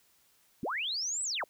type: linear two-way sweep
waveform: sine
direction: up then down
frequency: 146.83 to 8150 to 427.4 Hz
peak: -31 dBFS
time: 0.63-1.44 s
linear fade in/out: 2 ms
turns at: 1.23 s
effects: white hiss -67 dBFS RMS until 1.49 s